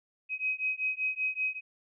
sine beating tone pair, 2527 / 2532.2 Hz, D#7 / D#7, +26 / +30 cents, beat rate 5.2 Hz, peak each -32 / -32 dBFS, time 0.29-1.61 s, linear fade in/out 50 ms, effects none

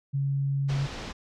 sine tone, 138.59 Hz, C#3, in tune, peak -24 dBFS, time 0.13-0.87 s, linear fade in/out 20 ms
pink low-pass noise, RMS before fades -38 dBFS, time 0.68-1.13 s, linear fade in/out 20 ms, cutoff 5800 Hz, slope 24 dB/octave
effects none

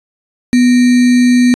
sine tone with sample-and-hold, 246.9 Hz, B3, in tune, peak -5 dBFS, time 0.53-1.54 s, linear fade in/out 0 ms, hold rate 2100 Hz, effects resampled to 22050 Hz

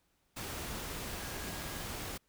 sine tone in noise, 1641 Hz, G#6, 21 cents flat, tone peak -52 dBFS, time 1.19-1.82 s, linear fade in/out 10 ms, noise pink, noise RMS -41 dBFS, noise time 0.36-2.18 s, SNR -14 dB, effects pink hiss -75 dBFS RMS until 2.28 s

